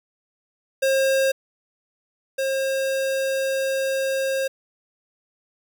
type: tone pair in turn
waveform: square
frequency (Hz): 536 / 536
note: C5 / C5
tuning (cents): +42 / +42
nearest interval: unison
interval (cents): 0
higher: neither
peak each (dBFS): -18 / -22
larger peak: first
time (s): 0.82-1.32 / 2.38-4.48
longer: second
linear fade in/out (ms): 10
effects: 9-bit

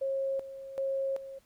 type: tone with tremolo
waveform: sine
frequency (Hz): 541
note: C#5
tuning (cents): -42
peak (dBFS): -28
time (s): 0.01-1.39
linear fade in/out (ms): 10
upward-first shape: square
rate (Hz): 1.3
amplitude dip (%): 75
effects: pink hiss -67 dBFS RMS until 1.45 s + MP3 96 kbps

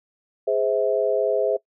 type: chord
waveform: sine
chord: Ab augmented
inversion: none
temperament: just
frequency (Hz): 415.3 / 519.1 / 648.9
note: Ab4 / C5 / E5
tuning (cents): 0 / -14 / -27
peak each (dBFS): -23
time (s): 0.47-1.57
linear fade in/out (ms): 10
effects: noise-tail reverb RT60 0.1 s tail -21 dB re dry

